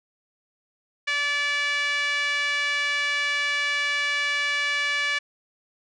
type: tone with band-pass filter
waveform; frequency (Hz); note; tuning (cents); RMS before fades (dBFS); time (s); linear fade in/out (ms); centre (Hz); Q
5% pulse; 578; D5; -28; -25; 1.07-5.19; 10; 2000; 2.8
effects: resampled to 24000 Hz